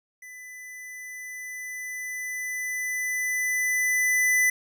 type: tone with level ramp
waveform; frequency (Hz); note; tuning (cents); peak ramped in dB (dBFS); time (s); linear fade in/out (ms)
square; 2000; B6; +21; -42 to -19; 0.22-4.5; 5
effects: none